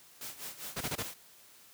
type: noise with tremolo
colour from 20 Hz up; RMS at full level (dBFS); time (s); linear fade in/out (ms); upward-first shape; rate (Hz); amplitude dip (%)
white; -41; 0.21-1.14; 2; sine; 5; 80
type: noise bursts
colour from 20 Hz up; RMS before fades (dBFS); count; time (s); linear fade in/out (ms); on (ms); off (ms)
pink; -34; 4; 0.76-1.029; 10; 50; 23
effects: white hiss -58 dBFS RMS until 1.73 s + high-pass 80 Hz 12 dB/octave